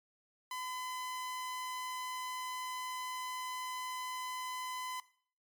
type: tone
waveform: sawtooth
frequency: 1013 Hz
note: B5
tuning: 44 cents sharp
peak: -35 dBFS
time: 0.51-5 s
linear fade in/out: 2 ms
effects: noise-tail reverb RT60 0.5 s tail -17 dB re dry + MP3 96 kbps